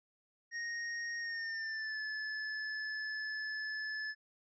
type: tone with pitch glide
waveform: square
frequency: 1864.7 to 1729.8 Hz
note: A#6 to A6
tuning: 0 to -30 cents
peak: -38 dBFS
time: 0.51-4.15 s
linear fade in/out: 50 ms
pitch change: -130 cents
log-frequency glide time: 1.19-2 s
effects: resampled to 16000 Hz